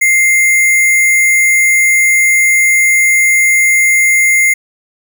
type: tone with sample-and-hold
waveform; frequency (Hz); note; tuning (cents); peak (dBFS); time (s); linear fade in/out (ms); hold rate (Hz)
sine; 2100; C7; +6; -6; 0.01-4.54; 10; 8820
effects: none